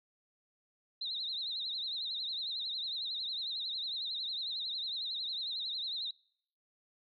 sine tone with vibrato, 3900 Hz, B7, 23 cents flat, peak -35 dBFS, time 1.01-6.11 s, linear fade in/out 5 ms, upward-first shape triangle, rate 11 Hz, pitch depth 150 cents each way, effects noise-tail reverb RT60 0.7 s tail -26 dB re dry

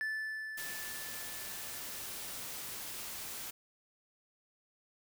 triangle tone with exponential decay, 1750 Hz, A6, 10 cents flat, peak -31 dBFS, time 0.01-2.77 s, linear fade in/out 0 ms, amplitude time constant 600 ms
white noise, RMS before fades -43 dBFS, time 0.57-3.51 s, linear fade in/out 10 ms
effects none

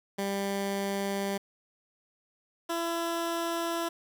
15% pulse tone pair in turn, 198 / 336.2 Hz, G3 / E4, +18 / +34 cents, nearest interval major sixth, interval 916 cents, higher second, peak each -23 dBFS, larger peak neither, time 0.18-1.38 / 2.69-3.89 s, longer neither, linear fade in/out 10 ms, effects 9-bit

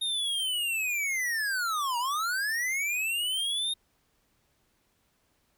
square linear two-way sweep, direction down then up, 3712 to 930 to 3712 Hz, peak -28 dBFS, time 0.01-3.74 s, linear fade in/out 10 ms, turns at 1.98 s, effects pink hiss -71 dBFS RMS until 5.57 s

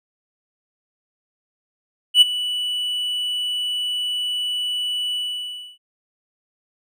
triangle tone with ADSR envelope, 2960 Hz, F#7, in tune, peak -4 dBFS, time 2.14-5.78 s, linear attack 74 ms, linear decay 19 ms, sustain -16 dB, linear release 640 ms, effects none

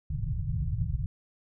white low-pass noise, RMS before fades -30 dBFS, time 0.1-1.06 s, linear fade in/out 5 ms, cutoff 160 Hz, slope 96 dB/octave, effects none

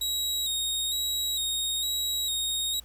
sawtooth tone with vibrato, 3789 Hz, A#7, 27 cents sharp, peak -24 dBFS, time 0.01-2.8 s, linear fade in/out 5 ms, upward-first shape square, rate 1.1 Hz, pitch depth 29 cents each way, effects added 60 Hz sine -49 dBFS peak until 2.84 s + pink hiss -58 dBFS RMS until 2.84 s

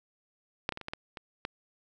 clicks, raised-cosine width 0.3 ms, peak -12 / -19 / -23 / -26 / -20 / -19 / -24 / -17 dBFS, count 8, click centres 0.691 / 0.723 / 0.774 / 0.813 / 0.884 / 0.935 / 1.172 / 1.451 s, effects none

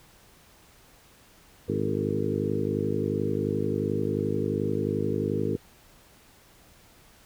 harmonic tone with a mistuned harmonic, 51.4 Hz, G#1, 17 cents flat, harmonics 2 / 3 / 4 / 5 / 6 / 7 / 8 / 9, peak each -33 / -33 / -33 / -33 / -33 / -33 / -33 / -33 dBFS, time 1.68-5.57 s, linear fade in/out 10 ms, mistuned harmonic 8, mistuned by +30 cents, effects pink hiss -56 dBFS RMS until 7.25 s

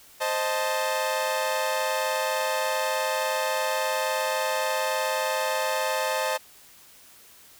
sawtooth chord, A diminished, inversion first, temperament equal, 523.3 / 622.3 / 880 Hz, C5 / Eb5 / A5, 0 / 0 / 0 cents, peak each -25 dBFS, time 0.2-6.38 s, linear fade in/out 20 ms, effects white hiss -52 dBFS RMS until 7.59 s

